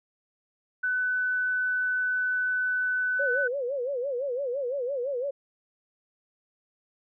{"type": "tone", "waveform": "sine", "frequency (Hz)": 1501, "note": "F#6", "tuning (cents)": 24, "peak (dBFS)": -24, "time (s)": [0.83, 3.48], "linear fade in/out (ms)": 10}
{"type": "tone with vibrato", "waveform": "sine", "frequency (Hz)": 523.3, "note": "C5", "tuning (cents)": 0, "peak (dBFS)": -27, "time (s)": [3.19, 5.31], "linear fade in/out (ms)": 10, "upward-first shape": "sine", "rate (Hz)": 5.9, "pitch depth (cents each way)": 160}
{"effects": []}